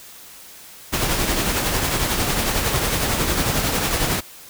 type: noise with tremolo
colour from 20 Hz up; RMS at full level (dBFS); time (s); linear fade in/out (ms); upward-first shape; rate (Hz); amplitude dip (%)
pink; -19; 0.92-4.21; 20; triangle; 11; 45
effects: white hiss -42 dBFS RMS until 4.49 s